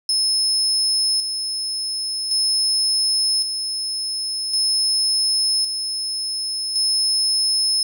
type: tone with tremolo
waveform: 35% pulse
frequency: 5200 Hz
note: E8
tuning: 24 cents flat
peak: -14 dBFS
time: 0.09-7.83 s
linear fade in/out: 2 ms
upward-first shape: square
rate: 0.45 Hz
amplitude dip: 50%
effects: 9-bit